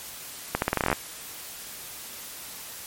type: accelerating click train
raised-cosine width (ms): 0.5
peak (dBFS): -7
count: 12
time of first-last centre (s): 0.55-0.929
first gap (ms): 71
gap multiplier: 0.84
effects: white hiss -40 dBFS RMS until 2.86 s + MP3 64 kbps